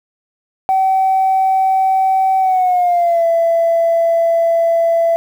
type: tone with pitch glide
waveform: sine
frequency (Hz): 764 to 669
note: G5 to E5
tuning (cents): -45 to +25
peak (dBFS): -9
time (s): 0.69-5.16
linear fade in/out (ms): 0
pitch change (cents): -230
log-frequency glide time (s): 2.39-3.24
effects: tanh soft clip ceiling -7 dBFS + 7-bit